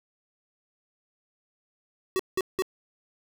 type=tone bursts; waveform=square; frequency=376.9 Hz; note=F#4; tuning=32 cents sharp; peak=-24 dBFS; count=3; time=2.16-2.622 s; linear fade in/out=0 ms; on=34 ms; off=180 ms; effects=none